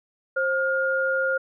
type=tone pair together; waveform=sine; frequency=530.6 / 1418 Hz; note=C5 / F6; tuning=+24 / +26 cents; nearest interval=octave + perfect fourth; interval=1702 cents; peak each=-24 / -23 dBFS; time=0.36-1.38 s; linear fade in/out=10 ms; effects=none